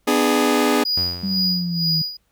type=chord; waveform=sawtooth; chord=G# diminished; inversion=first; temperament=just; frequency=249.2 / 299 / 415.3 Hz; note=B3 / D4 / G#4; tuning=+16 / +31 / 0 cents; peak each=-16 dBFS; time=0.07-0.84 s; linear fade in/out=10 ms
type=tone with tremolo; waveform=triangle; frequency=4908 Hz; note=D#8; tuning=25 cents flat; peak=-16 dBFS; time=0.85-2.17 s; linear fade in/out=5 ms; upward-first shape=sine; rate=2.1 Hz; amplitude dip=85%
type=tone with exponential decay; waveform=sawtooth; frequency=88.4 Hz; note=F2; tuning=22 cents sharp; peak=-22 dBFS; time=0.97-2.12 s; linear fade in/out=5 ms; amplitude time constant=250 ms
type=linear sweep; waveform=sine; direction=down; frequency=196 to 158.8 Hz; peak=-21 dBFS; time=1.23-2.02 s; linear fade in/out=5 ms
effects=added 50 Hz sine -67 dBFS peak until 2.31 s + pink hiss -67 dBFS RMS until 2.31 s